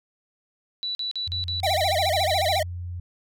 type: tone bursts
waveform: sine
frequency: 3951 Hz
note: B7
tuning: in tune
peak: -26 dBFS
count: 11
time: 0.83-2.58 s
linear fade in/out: 0 ms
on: 120 ms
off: 43 ms
type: tone with pitch glide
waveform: sine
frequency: 87.31 to 88.12 Hz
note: F2 to F2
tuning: 0 to +16 cents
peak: -30 dBFS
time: 1.27-3 s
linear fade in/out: 5 ms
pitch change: +16 cents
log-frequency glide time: 1.43-1.76 s
type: tone with vibrato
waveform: square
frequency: 693 Hz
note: F5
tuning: 14 cents flat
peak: -22 dBFS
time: 1.63-2.63 s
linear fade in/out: 5 ms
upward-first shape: sine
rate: 14 Hz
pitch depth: 240 cents each way
effects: none